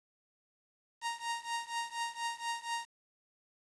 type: tone with tremolo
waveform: sawtooth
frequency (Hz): 932.3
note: A#5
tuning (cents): 0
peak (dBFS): -28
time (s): 1.01-2.88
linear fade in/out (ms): 50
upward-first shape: triangle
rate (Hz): 4.2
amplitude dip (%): 95
effects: resampled to 22050 Hz + 9-bit